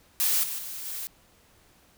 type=noise with level steps; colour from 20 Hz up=blue; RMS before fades=-24 / -33 / -37 / -35 dBFS; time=0.2-1.07 s; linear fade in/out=0 ms; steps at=0.43 / 0.58 / 0.85 s; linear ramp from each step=10 ms; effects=pink hiss -60 dBFS RMS until 1.97 s